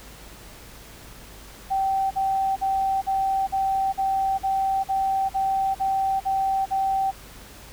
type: tone bursts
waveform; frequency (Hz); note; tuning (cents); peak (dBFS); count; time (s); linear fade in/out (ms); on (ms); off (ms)
sine; 775; G5; -20; -20; 12; 1.7-7.115; 20; 410; 45
effects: added 50 Hz sine -47 dBFS peak until 7.72 s + pink hiss -45 dBFS RMS until 7.72 s